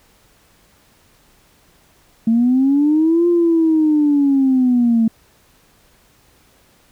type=linear two-way sweep; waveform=sine; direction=up then down; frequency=222.1 to 349 to 222.1 Hz; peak=-10 dBFS; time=2.27-5.08 s; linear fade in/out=5 ms; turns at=3.28 s; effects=tanh soft clip ceiling -6 dBFS + pink hiss -54 dBFS RMS until 6.91 s